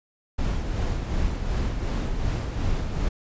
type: noise with tremolo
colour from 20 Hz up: brown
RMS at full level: -24 dBFS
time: 0.38-3.09 s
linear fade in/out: 10 ms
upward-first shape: sine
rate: 2.7 Hz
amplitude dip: 40%
effects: resampled to 16000 Hz